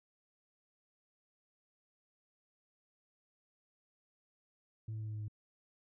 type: tone with pitch steps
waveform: sine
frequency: 110 / 109.11 / 108.24 / 107.36 / 106.5 / 105.64 Hz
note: A2 / A2 / A2 / A2 / G#2 / G#2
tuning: 0 / -14 / -28 / -42 / +44 / +30 cents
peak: -36 dBFS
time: 4.88-5.282 s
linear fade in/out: 5 ms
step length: 67 ms
effects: tanh soft clip ceiling -37 dBFS